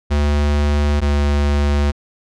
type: tone pair in turn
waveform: square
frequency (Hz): 73.1 / 72.18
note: D2 / D2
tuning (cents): -7 / -29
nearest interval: unison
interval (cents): 22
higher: first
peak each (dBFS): -14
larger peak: neither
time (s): 0.1-1.01 / 1.01-1.92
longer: neither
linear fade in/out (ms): 20
effects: low-pass 6000 Hz 12 dB/octave